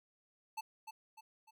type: tone with echo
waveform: square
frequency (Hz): 880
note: A5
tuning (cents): 0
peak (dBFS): -39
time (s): 0.57-0.61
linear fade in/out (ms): 10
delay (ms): 300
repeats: 3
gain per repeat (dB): -7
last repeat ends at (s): 1.51
effects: none